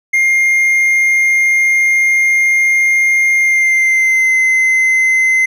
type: tone with pitch glide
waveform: triangle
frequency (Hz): 2119 to 2060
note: C7 to C7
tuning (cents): +21 to -28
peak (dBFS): -7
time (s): 0.13-5.46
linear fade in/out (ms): 10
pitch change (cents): -49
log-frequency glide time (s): 3.37-4.36
effects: none